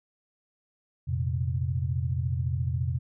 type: chord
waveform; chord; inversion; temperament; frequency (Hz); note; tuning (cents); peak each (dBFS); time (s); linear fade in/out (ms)
sine; F suspended fourth; none; equal; 87.31 / 116.54 / 130.81; F2 / Bb2 / C3; 0 / 0 / 0; -29 / -32 / -29; 1.07-2.99; 20
effects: none